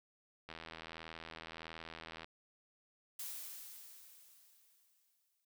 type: click train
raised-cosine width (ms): 0.3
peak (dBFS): -31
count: 144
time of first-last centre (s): 0.49-2.245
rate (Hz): 81.5
type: noise with exponential decay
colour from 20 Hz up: blue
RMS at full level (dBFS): -43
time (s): 3.19-5.45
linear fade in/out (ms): 5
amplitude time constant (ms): 490
effects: none